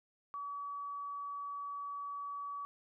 sine tone, 1140 Hz, C#6, 48 cents sharp, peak -39 dBFS, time 0.34-2.65 s, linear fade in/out 0 ms, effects none

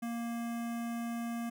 square tone with notch filter, 233.7 Hz, A#3, 5 cents sharp, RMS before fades -37 dBFS, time 0.02-1.5 s, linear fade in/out 10 ms, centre 4200 Hz, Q 1.2, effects none

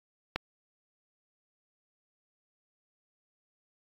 click, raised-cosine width 0.3 ms, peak -13 dBFS, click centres 0.36 s, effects AAC 48 kbps

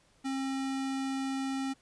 square tone, 268.5 Hz, C4, 45 cents sharp, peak -32 dBFS, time 0.24-1.74 s, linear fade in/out 20 ms, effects pink hiss -66 dBFS RMS until 1.81 s + resampled to 22050 Hz

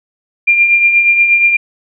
sine tone with tremolo, 2392 Hz, D7, 31 cents sharp, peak -4 dBFS, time 0.47-1.57 s, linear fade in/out 10 ms, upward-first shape triangle, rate 8.4 Hz, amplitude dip 55%, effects none

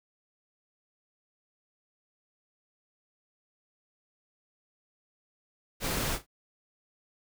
pink noise with echo, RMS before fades -31 dBFS, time 5.8-6.19 s, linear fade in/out 50 ms, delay 38 ms, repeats 2, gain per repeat -14 dB, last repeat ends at 6.266 s, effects none

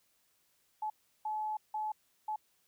sine tone bursts at uneven times, 858 Hz, A5, 44 cents flat, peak -33 dBFS, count 4, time 0.82-0.9 / 1.25-1.57 / 1.74-1.92 / 2.28-2.36 s, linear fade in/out 5 ms, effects white hiss -73 dBFS RMS until 2.67 s

